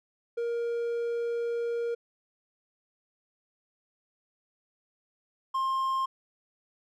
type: tone pair in turn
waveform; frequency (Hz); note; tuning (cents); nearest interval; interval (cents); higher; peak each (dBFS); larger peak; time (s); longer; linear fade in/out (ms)
triangle; 469.8 / 1060.8; A#4 / C6; +13 / +23; octave + major second; 1410; second; -26 / -24; second; 0.37-1.95 / 5.54-6.06; first; 10
effects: none